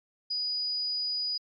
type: tone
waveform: sine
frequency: 4930 Hz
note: D#8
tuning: 17 cents flat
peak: -28 dBFS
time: 0.3-1.38 s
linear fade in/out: 10 ms
effects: MP3 32 kbps